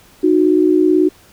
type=tone pair together; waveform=sine; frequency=308 / 366.3 Hz; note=D#4 / F#4; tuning=-17 / -17 cents; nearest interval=minor third; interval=300 cents; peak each=-12 dBFS; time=0.23-1.09 s; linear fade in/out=10 ms; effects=pink hiss -47 dBFS RMS until 1.32 s